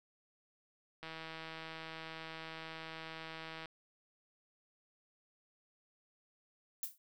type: click train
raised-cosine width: 0.3 ms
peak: -30 dBFS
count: 424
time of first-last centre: 1.03-3.657 s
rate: 161 Hz
type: noise with exponential decay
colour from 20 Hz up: violet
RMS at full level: -35 dBFS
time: 6.83-6.98 s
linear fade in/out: 1 ms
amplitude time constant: 31 ms
effects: none